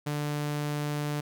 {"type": "tone", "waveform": "sawtooth", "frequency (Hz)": 147.6, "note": "D3", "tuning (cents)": 9, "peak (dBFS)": -25, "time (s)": [0.06, 1.21], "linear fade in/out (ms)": 10, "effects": []}